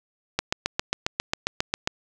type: click train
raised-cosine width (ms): 0.2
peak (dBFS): -5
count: 12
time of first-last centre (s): 0.39-1.874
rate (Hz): 7.41
effects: none